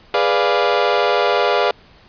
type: chord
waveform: 30% pulse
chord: G# diminished seventh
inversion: none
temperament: equal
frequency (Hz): 415.3 / 493.9 / 587.3 / 698.5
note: G#4 / B4 / D5 / F5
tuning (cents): 0 / 0 / 0 / 0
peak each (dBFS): -17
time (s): 0.14-1.71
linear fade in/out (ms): 2
effects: pink hiss -48 dBFS RMS until 2.08 s + resampled to 11025 Hz